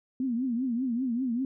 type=tone with vibrato; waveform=sine; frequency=246.9 Hz; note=B3; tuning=in tune; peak=-26 dBFS; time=0.2-1.45 s; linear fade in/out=2 ms; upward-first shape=triangle; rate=5.1 Hz; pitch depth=170 cents each way; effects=none